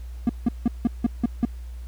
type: tone bursts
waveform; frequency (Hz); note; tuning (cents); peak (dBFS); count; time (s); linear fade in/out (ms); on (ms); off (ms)
triangle; 236; A#3; +22; -14; 7; 0.27-1.451; 2; 23; 170
effects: added 60 Hz sine -33 dBFS peak until 1.87 s + pink hiss -56 dBFS RMS until 1.87 s